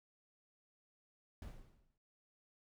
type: noise with exponential decay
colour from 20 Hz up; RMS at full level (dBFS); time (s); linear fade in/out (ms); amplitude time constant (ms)
brown; -44; 1.42-1.98; 2; 120
effects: none